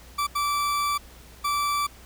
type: tone bursts at uneven times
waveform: 40% pulse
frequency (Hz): 1162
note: D6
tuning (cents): -19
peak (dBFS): -22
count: 3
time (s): 0.18-0.27 / 0.35-0.98 / 1.44-1.87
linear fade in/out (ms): 10
effects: added 60 Hz sine -48 dBFS peak until 2.05 s + pink hiss -50 dBFS RMS until 2.05 s